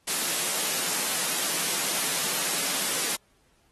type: high-pass noise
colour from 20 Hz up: white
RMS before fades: -27 dBFS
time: 0.07-3.16 s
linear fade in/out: 10 ms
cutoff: 150 Hz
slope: 48 dB/octave
effects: pink hiss -66 dBFS RMS until 3.71 s + AAC 32 kbps